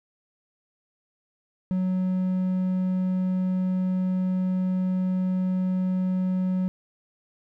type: tone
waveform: triangle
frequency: 185 Hz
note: F#3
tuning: in tune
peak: -20 dBFS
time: 1.71-6.68 s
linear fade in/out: 0 ms
effects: none